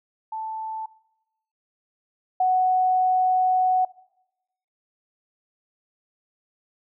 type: tone pair in turn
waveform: sine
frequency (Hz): 880 / 741.4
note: A5 / F#5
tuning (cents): 0 / +3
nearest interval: minor third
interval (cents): 297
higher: first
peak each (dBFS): -28 / -17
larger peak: second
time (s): 0.32-0.86 / 2.4-3.85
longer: second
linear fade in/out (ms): 5
effects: noise-tail reverb RT60 0.9 s tail -21 dB re dry